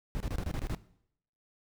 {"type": "noise bursts", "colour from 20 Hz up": "brown", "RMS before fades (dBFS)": -33, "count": 8, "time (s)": [0.15, 0.748], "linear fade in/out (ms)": 0, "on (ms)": 52, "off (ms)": 26, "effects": ["noise-tail reverb RT60 0.7 s tail -18 dB re dry"]}